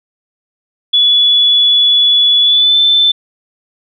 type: tone with pitch glide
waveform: sine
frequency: 3419 to 3531 Hz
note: G#7 to A7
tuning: +50 to +5 cents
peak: -6 dBFS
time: 0.93-3.12 s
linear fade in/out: 10 ms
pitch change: +55 cents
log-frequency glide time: 2.42-2.77 s
effects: none